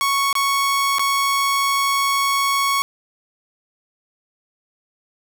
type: tone with dropouts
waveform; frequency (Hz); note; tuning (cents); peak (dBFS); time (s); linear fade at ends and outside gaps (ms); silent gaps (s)
sawtooth; 1108.7; C#6; 0; -13; 0.01-2.82; 0; 0.328-0.353 / 0.984-0.994
effects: none